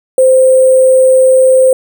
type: tone with sample-and-hold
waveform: sine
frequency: 519 Hz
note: C5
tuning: 14 cents flat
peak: -3 dBFS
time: 0.18-1.73 s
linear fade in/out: 2 ms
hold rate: 8820 Hz
effects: none